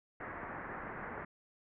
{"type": "low-pass noise", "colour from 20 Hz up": "white", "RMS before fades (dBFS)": -44, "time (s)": [0.2, 1.25], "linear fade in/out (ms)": 5, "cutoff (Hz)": 1900, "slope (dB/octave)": 48, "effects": []}